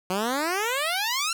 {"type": "exponential sweep", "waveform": "10% pulse", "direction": "up", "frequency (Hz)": [179.1, 1396.9], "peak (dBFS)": -16, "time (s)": [0.1, 1.33], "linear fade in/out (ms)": 2, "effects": []}